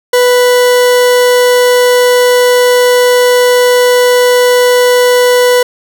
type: tone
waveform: 40% pulse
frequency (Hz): 493.9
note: B4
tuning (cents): 0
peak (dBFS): -4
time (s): 0.13-5.63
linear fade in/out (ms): 5
effects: none